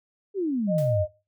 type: exponential sweep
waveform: sine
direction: down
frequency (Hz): 415.3 to 84.5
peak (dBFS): -23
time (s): 0.34-1.06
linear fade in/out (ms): 50
type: tone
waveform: sine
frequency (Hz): 615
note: D#5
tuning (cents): -20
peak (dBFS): -23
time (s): 0.67-1.08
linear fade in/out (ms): 50
type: noise with exponential decay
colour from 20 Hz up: white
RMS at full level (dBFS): -42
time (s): 0.78-1.04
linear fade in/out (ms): 2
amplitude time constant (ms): 55
effects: noise-tail reverb RT60 0.3 s tail -19 dB re dry